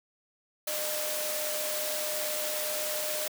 sine tone in noise, 608 Hz, D#5, 40 cents flat, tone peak -35 dBFS, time 0.67-3.28 s, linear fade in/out 5 ms, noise white, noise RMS -33 dBFS, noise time 0.67-3.28 s, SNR -5 dB, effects high-pass 300 Hz 12 dB/octave

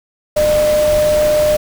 sine tone in noise, 604 Hz, D5, 48 cents sharp, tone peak -10 dBFS, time 0.36-1.57 s, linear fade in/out 10 ms, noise pink, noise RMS -23 dBFS, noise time 0.36-1.57 s, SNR +10 dB, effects none

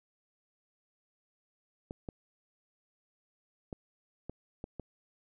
clicks, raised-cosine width 2 ms, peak -26 dBFS, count 6, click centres 1.909 / 2.088 / 3.728 / 4.296 / 4.641 / 4.797 s, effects none

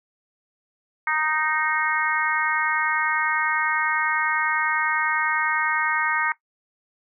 harmonic tone, 310 Hz, D#4, 6 cents flat, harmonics 3 / 4 / 5 / 6 / 7, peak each -27 / -27 / -27 / -27 / -27 dBFS, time 1.07-6.32 s, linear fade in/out 2 ms, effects noise-tail reverb RT60 0.1 s tail -17 dB re dry

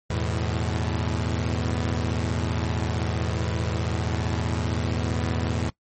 sawtooth chord, E suspended fourth, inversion none, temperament equal with one note detuned, 82.41 / 108.11 / 123.47 Hz, E2 / A2 / B2, 0 / -30 / 0 cents, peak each -23 / -24 / -27 dBFS, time 0.1-5.7 s, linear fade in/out 5 ms, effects noise-tail reverb RT60 0.1 s tail -21 dB re dry + MP3 32 kbps

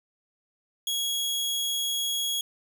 sawtooth tone, 3322 Hz, G#7, in tune, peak -23 dBFS, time 0.87-2.41 s, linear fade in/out 2 ms, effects 10-bit

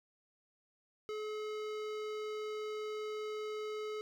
sine tone with hard clipping, 427.4 Hz, G#4, 50 cents sharp, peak -40 dBFS, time 1.09-4.01 s, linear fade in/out 0 ms, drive 18 dB, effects none

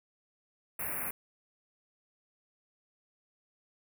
white band-stop noise, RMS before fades -36 dBFS, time 0.79-1.11 s, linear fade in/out 5 ms, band 2600 to 9700 Hz, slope 96 dB/octave, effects none

